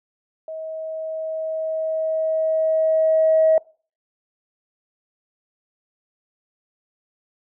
sine tone with level ramp, 637 Hz, D#5, 41 cents sharp, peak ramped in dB -29 to -11 dBFS, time 0.48-3.58 s, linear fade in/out 2 ms, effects noise-tail reverb RT60 0.4 s tail -24 dB re dry + tanh soft clip ceiling -7 dBFS

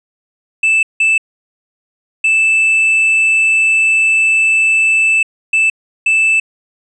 triangle tone bursts at uneven times, 2637 Hz, E7, in tune, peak -7 dBFS, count 5, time 0.63-0.83 / 1-1.18 / 2.24-5.23 / 5.53-5.7 / 6.06-6.4 s, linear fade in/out 5 ms, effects resampled to 22050 Hz

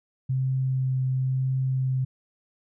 sine tone with vibrato, 130.81 Hz, C3, in tune, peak -22 dBFS, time 0.29-2.05 s, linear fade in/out 10 ms, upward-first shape triangle, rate 0.98 Hz, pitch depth 11 cents each way, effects none

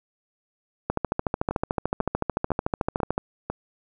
two click trains, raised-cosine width 1 ms, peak -9 / -13 dBFS, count 32 / 5, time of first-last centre 0.9-3.179 / 1.51-3.5 s, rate 13.6 / 2.01 Hz, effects none

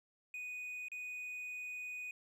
triangle tone with dropouts, 2483 Hz, D#7, 4 cents flat, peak -40 dBFS, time 0.34-2.11 s, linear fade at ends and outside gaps 2 ms, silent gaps 0.884-0.917 s, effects none

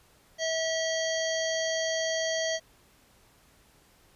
harmonic tone, 647 Hz, E5, 32 cents flat, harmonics 1 / 3 / 5 / 7 / 9 / 10, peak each -29 / -34 / -36 / -37 / -39 / -39 dBFS, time 0.38-2.6 s, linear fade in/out 50 ms, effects pink hiss -61 dBFS RMS until 4.15 s + resampled to 32000 Hz

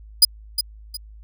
sawtooth tone with echo, 4940 Hz, D#8, 13 cents flat, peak -5 dBFS, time 0.22-0.25 s, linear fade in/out 5 ms, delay 360 ms, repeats 2, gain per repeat -10 dB, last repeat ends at 0.97 s, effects added 53 Hz sine -40 dBFS peak until 1.23 s

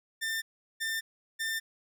sawtooth tone bursts, 1795 Hz, A6, 34 cents sharp, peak -27 dBFS, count 3, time 0.21-1.6 s, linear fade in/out 20 ms, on 210 ms, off 380 ms, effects none

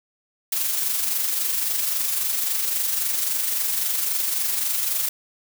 blue noise with amplitude modulation, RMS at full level -22 dBFS, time 0.52-5.09 s, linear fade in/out 5 ms, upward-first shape sine, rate 23.7 Hz, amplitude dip 40%, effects none

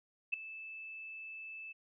sine tone with ADSR envelope, 2628 Hz, E7, 6 cents flat, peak -27 dBFS, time 0.32-1.73 s, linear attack 18 ms, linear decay 4 ms, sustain -17 dB, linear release 17 ms, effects none

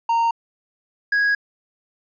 triangle tone pair in turn, 924 / 1655 Hz, A#5 / G#6, -16 / -6 cents, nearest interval minor seventh, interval 1010 cents, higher second, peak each -14 dBFS, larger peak neither, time 0.09-0.31 / 1.12-1.35 s, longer second, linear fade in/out 5 ms, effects resampled to 16000 Hz

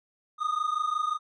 triangle tone pair together, 1218.9 / 1244.5 Hz, D#6 / D#6, -36 / 0 cents, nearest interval unison, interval 36 cents, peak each -27 dBFS, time 0.38-1.19 s, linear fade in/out 50 ms, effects resampled to 22050 Hz

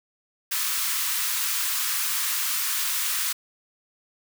white high-pass noise, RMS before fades -26 dBFS, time 0.51-3.33 s, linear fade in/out 10 ms, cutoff 1000 Hz, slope 48 dB/octave, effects none

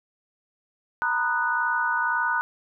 sine chord, B major seventh, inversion third, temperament just, 926 / 987.8 / 1234.7 / 1481.6 Hz, A#5 / B5 / D#6 / F#6, -12 / 0 / -14 / +2 cents, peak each -28 / -30 / -30 / -24 dBFS, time 1.02-2.41 s, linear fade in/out 0 ms, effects none

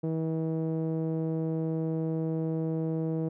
sawtooth tone with low-pass filter, 160.8 Hz, E3, 43 cents flat, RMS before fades -30 dBFS, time 0.03-3.29 s, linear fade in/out 10 ms, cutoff 460 Hz, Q 1.9, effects none

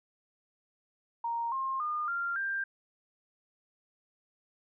sine tone with pitch steps, 932.3 / 1064.8 / 1216 / 1388.8 / 1586.2 Hz, A#5 / C6 / D#6 / F6 / G6, 0 / +30 / -40 / -10 / +20 cents, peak -30 dBFS, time 1.24-2.64 s, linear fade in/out 5 ms, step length 280 ms, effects none

